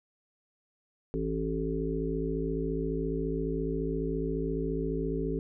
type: harmonic tone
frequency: 54.5 Hz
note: A1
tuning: 16 cents flat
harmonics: 1 / 3 / 5 / 7 / 8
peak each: -35 / -35 / -35 / -35 / -35 dBFS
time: 1.14-5.39 s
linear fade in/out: 0 ms
effects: none